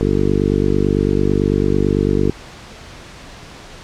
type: harmonic tone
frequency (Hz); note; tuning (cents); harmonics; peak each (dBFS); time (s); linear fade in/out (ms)
49; G1; 0; 1 / 2 / 3 / 4 / 5 / 6 / 7 / 8 / 9; -22 / -22 / -22 / -22 / -22 / -22 / -22 / -22 / -22; 0.01-2.3; 0
effects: pink hiss -37 dBFS RMS until 3.83 s + low-pass 6000 Hz 12 dB/octave